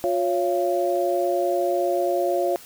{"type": "tone cluster", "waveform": "sine", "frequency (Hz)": [356.5, 554, 685], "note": ["F4", "C#5", "F5"], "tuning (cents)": [36, -1, -34], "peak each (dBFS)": -24, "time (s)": [0.04, 2.56], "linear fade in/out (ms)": 0, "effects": ["white hiss -45 dBFS RMS until 2.65 s"]}